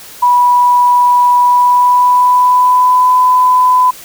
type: tone with pitch glide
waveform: sine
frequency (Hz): 980 to 1004.6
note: B5 to B5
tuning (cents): -14 to +29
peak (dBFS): -5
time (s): 0.22-3.91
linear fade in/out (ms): 10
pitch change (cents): +43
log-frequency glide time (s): 1.41-3.14
effects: white hiss -33 dBFS RMS until 4.04 s